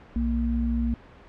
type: tone pair together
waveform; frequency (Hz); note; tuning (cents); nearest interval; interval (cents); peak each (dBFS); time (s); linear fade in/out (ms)
sine; 61.97 / 233.1; B1 / A#3; +7 / 0; octave + major seventh; 2293; -25; 0.16-0.94; 0
effects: pink hiss -49 dBFS RMS until 1.28 s + low-pass 2000 Hz 12 dB/octave